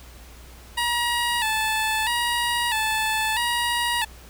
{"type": "tone with vibrato", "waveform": "15% pulse", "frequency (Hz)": 913, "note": "A#5", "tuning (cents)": -36, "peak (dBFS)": -15, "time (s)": [0.77, 4.05], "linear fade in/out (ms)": 10, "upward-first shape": "square", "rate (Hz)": 0.77, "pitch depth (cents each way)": 76, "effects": ["added 60 Hz sine -44 dBFS peak until 4.29 s", "pink hiss -48 dBFS RMS until 4.29 s"]}